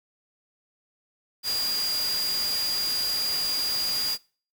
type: tone in noise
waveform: sine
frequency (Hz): 4826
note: D8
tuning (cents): +46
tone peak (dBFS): -25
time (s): 1.43-4.18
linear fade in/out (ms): 50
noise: white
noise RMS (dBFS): -33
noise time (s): 1.43-4.18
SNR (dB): +5
effects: noise-tail reverb RT60 0.4 s tail -23 dB re dry

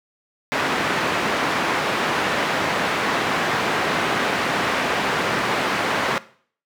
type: band-pass noise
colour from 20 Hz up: white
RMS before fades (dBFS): -22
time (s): 0.52-6.18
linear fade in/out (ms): 0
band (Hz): 150 to 1800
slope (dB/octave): 12
effects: noise-tail reverb RT60 0.5 s tail -18 dB re dry

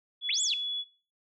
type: tone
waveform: sine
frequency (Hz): 3400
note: G#7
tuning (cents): +40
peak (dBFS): -30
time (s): 0.21-0.85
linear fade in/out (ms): 50
type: linear two-way sweep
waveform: sine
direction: up then down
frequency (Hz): 1915 to 7960 to 2420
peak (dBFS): -27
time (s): 0.29-0.54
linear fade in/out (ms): 2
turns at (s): 0.42
effects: noise-tail reverb RT60 0.4 s tail -21 dB re dry

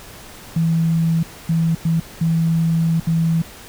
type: tone bursts at uneven times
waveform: sine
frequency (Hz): 164.2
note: E3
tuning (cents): -6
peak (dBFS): -14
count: 5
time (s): 0.56-1.23 / 1.49-1.75 / 1.85-2 / 2.21-3 / 3.07-3.42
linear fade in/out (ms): 5
effects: pink hiss -39 dBFS RMS until 3.68 s

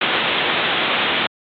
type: low-pass noise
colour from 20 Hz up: white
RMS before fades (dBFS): -19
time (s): 0.01-1.27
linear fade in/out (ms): 5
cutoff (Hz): 3700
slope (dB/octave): 96
effects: high-pass 200 Hz 12 dB/octave + AAC 64 kbps

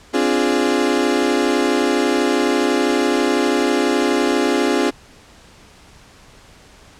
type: chord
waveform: 35% pulse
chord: D half-diminished seventh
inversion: third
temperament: equal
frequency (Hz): 261.6 / 293.7 / 349.2 / 415.3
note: C4 / D4 / F4 / Ab4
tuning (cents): 0 / 0 / 0 / 0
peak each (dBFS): -19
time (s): 0.13-4.91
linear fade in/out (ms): 20
effects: pink hiss -46 dBFS RMS until 6.99 s + low-pass 8000 Hz 12 dB/octave

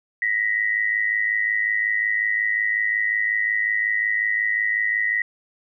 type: tone pair together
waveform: sine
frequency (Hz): 1881 / 1986.5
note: A#6 / B6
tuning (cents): +15 / +10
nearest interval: minor second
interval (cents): 95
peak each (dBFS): -22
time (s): 0.22-5.22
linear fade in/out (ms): 2
effects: none

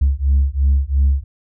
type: beating tone pair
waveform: sine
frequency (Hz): 67.5 / 70.4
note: C#2 / C#2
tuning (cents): -45 / +27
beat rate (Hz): 2.9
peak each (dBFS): -14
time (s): 0.01-1.24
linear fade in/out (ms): 10
effects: tanh soft clip ceiling -8 dBFS

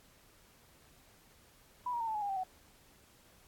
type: tone with pitch steps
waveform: sine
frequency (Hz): 987.8 / 949.2 / 912.1 / 876.5 / 842.2 / 809.3 / 777.7 / 747.3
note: B5 / A#5 / A#5 / A5 / G#5 / G#5 / G5 / F#5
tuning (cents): 0 / +31 / -38 / -7 / +24 / -45 / -14 / +17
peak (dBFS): -33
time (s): 1.86-2.436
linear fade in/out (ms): 5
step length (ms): 72
effects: pink hiss -63 dBFS RMS until 3.47 s + AAC 64 kbps

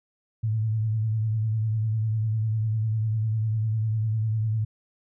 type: tone with vibrato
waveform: sine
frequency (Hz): 109.7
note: A2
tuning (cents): -5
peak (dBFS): -22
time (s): 0.43-4.65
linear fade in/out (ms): 10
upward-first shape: sine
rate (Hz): 10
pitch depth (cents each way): 47
effects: none

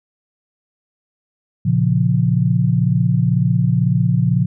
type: chord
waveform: sine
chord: Bb minor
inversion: none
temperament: equal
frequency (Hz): 116.54 / 138.59 / 174.61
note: Bb2 / Db3 / F3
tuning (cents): 0 / 0 / 0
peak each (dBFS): -17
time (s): 1.65-4.46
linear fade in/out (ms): 10
effects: none

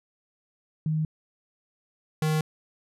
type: tone pair in turn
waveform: sine / square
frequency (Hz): 156.2 / 155.38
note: D#3 / D#3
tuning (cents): +7 / -2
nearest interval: unison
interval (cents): 9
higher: first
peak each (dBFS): -23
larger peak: neither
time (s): 0.86-1.05 / 2.22-2.41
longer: neither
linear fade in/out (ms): 2
effects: resampled to 32000 Hz

